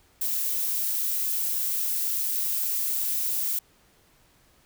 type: noise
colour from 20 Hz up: violet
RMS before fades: -27 dBFS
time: 0.21-3.59 s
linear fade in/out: 5 ms
effects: pink hiss -61 dBFS RMS until 4.65 s